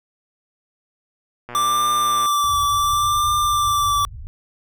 click train, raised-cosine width 0.5 ms, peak -19 dBFS, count 94, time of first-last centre 1.49-2.259 s, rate 121 Hz
square tone with vibrato, 1174.7 Hz, D6, in tune, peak -17 dBFS, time 1.55-4.05 s, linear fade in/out 0 ms, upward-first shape triangle, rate 0.7 Hz, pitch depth 29 cents each way
white low-pass noise, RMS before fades -33 dBFS, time 2.44-4.27 s, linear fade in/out 0 ms, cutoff 110 Hz, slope 48 dB/octave
effects none

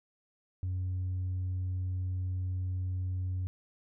triangle tone with tanh clipping, 92 Hz, F#2, 9 cents flat, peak -31 dBFS, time 0.63-3.47 s, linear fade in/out 0 ms, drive 6 dB, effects none

